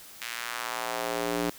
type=tone with high-pass filter sweep; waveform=square; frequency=58.8 Hz; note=A#1; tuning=16 cents sharp; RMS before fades=-32 dBFS; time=0.21-1.5 s; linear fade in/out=5 ms; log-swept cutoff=2200 to 270 Hz; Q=1.3; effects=white hiss -48 dBFS RMS until 1.58 s